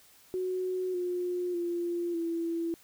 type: tone with pitch steps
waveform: sine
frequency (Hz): 369.2 / 357.2 / 345.7 / 334.5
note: F#4 / F4 / F4 / E4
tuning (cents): -4 / +39 / -18 / +25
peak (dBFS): -29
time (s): 0.34-2.74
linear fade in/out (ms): 0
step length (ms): 600
effects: white hiss -59 dBFS RMS until 2.83 s